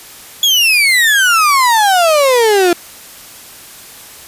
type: exponential sweep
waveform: 35% pulse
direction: down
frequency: 3400 to 338.9 Hz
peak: -6 dBFS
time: 0.43-2.73 s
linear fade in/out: 2 ms
effects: white hiss -35 dBFS RMS until 4.27 s + resampled to 32000 Hz